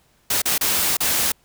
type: noise with dropouts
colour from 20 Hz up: white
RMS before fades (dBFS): -20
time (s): 0.3-1.32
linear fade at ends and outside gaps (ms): 5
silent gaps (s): 0.419-0.455 / 0.58-0.61 / 0.97-1.004
effects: pink hiss -60 dBFS RMS until 1.44 s